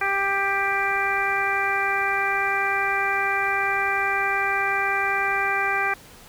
harmonic tone, 394.4 Hz, G4, 11 cents sharp, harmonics 1 / 2 / 3 / 4 / 5 / 6, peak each -32 / -27 / -28 / -26 / -28 / -27 dBFS, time 0.01-5.94 s, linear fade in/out 5 ms, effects pink hiss -47 dBFS RMS until 6.28 s

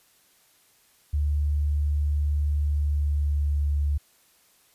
sine tone with pitch glide, 73.42 to 72.45 Hz, D2 to D2, 0 to -23 cents, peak -21 dBFS, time 1.13-3.98 s, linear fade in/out 10 ms, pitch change -23 cents, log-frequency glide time 2.61-3.73 s, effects white hiss -61 dBFS RMS until 4.74 s + resampled to 32000 Hz

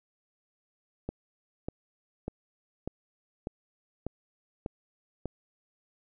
click train, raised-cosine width 2 ms, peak -20 dBFS, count 8, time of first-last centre 1.09-5.257 s, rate 1.68 Hz, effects none

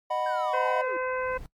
triangle chord, B major, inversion first, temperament just, 617.4 / 740.8 / 987.8 Hz, D#5 / F#5 / B5, -14 / +2 / 0 cents, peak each -28 dBFS, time 0.1-0.82 s, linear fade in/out 10 ms
triangle linear sweep, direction down, 1600 to 311.1 Hz, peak -34 dBFS, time 0.26-0.97 s, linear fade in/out 2 ms
harmonic tone, 512 Hz, C5, 38 cents flat, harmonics 1 / 2 / 3 / 4 / 5, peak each -29 / -33 / -34 / -39 / -43 dBFS, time 0.53-1.38 s, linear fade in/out 10 ms
brown noise with exponential growth, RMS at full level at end -39 dBFS, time 0.72-1.46 s, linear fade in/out 1 ms, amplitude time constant 160 ms
effects noise-tail reverb RT60 0.1 s tail -20 dB re dry + MP3 96 kbps

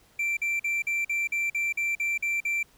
triangle tone bursts, 2349 Hz, D7, in tune, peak -23 dBFS, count 11, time 0.19-2.63 s, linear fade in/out 5 ms, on 180 ms, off 46 ms, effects pink hiss -60 dBFS RMS until 2.77 s

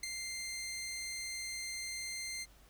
15% pulse tone with ADSR envelope, 2093 Hz, C7, in tune, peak -28 dBFS, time 0.03-2.46 s, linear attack 5 ms, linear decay 13 ms, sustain -5 dB, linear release 36 ms, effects added 50 Hz sine -61 dBFS peak until 2.69 s + pink hiss -64 dBFS RMS until 2.69 s

